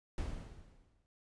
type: noise with exponential decay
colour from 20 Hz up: brown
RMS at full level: -36 dBFS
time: 0.18-1.06 s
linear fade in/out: 0 ms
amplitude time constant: 190 ms
effects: resampled to 22050 Hz

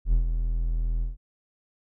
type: tone with ADSR envelope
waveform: triangle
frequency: 41.2 Hz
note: E1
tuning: in tune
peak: -14 dBFS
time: 0.05-1.17 s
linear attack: 79 ms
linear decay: 110 ms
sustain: -7 dB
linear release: 150 ms
effects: none

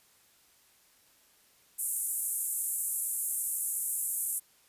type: band-pass noise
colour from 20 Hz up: white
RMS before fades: -33 dBFS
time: 1.78-4.4 s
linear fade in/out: 20 ms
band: 8000 to 13000 Hz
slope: 48 dB/octave
effects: white hiss -64 dBFS RMS until 4.68 s + resampled to 32000 Hz

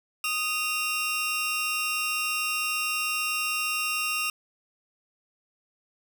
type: tone pair together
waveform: sawtooth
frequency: 1244.5 / 2760 Hz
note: D#6 / F7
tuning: 0 / -21 cents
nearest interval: octave + major second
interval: 1379 cents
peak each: -28 / -24 dBFS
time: 0.24-4.3 s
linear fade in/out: 2 ms
effects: 9-bit

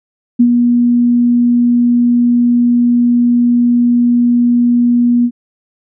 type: tone with ADSR envelope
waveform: sine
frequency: 240.8 Hz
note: B3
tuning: 44 cents flat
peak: -3 dBFS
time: 0.39-5.31 s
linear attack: 14 ms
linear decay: 69 ms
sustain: -4 dB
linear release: 63 ms
effects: none

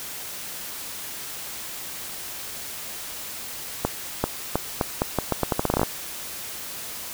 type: accelerating click train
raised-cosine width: 1 ms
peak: -6 dBFS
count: 17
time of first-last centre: 3.85-5.832 s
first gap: 390 ms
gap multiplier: 0.81
effects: white hiss -35 dBFS RMS until 7.13 s

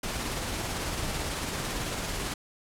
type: noise with tremolo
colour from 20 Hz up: pink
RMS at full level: -31 dBFS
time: 0.03-2.34 s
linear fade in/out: 5 ms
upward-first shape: triangle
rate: 18 Hz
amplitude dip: 30%
effects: low-pass 11000 Hz 12 dB/octave

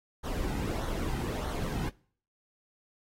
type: noise with flanger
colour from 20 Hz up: brown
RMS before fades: -33 dBFS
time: 0.23-1.9 s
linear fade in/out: 20 ms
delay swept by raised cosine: 0.39 to 1.79 ms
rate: 1.6 Hz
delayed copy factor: -0.55
effects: noise-tail reverb RT60 0.5 s tail -23 dB re dry + AAC 48 kbps

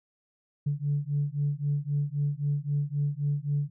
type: beating tone pair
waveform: sine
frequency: 142.7 / 146.5 Hz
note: D3 / D3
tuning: -49 / -4 cents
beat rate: 3.8 Hz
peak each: -28 dBFS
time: 0.66-3.7 s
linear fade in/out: 10 ms
effects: tanh soft clip ceiling -19 dBFS

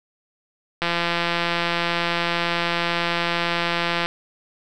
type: click train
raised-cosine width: 0.3 ms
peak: -6 dBFS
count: 555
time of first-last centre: 0.82-4.06 s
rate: 171 Hz
effects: none

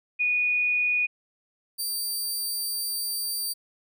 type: tone pair in turn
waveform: sine / 15% pulse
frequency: 2464 / 4651 Hz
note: D#7 / D8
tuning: -17 / -18 cents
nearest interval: major seventh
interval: 1099 cents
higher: second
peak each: -21 dBFS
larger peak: neither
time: 0.19-1.07 / 1.78-3.54 s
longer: second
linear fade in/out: 20 ms
effects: none

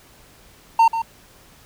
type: tone with echo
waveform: triangle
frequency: 910 Hz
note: A#5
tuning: 42 cents flat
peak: -8 dBFS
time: 0.79-0.88 s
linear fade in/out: 5 ms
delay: 140 ms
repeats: 1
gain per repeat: -10 dB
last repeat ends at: 1.02 s
effects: pink hiss -50 dBFS RMS until 1.65 s

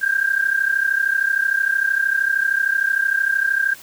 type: tone pair together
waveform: sine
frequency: 1576 / 1609.1 Hz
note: G6 / G6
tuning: +9 / +45 cents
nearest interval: unison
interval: 36 cents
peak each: -19 dBFS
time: 0.01-3.75 s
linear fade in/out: 20 ms
effects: white hiss -42 dBFS RMS until 3.82 s

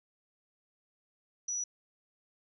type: tone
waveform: sine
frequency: 5880 Hz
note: F#8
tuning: 12 cents flat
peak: -32 dBFS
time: 1.48-1.64 s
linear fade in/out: 5 ms
effects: none

